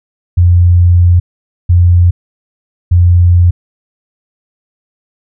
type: tone bursts at uneven times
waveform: sine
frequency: 87.9 Hz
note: F2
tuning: 12 cents sharp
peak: -3 dBFS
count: 3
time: 0.37-1.2 / 1.69-2.11 / 2.91-3.51 s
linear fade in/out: 10 ms
effects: none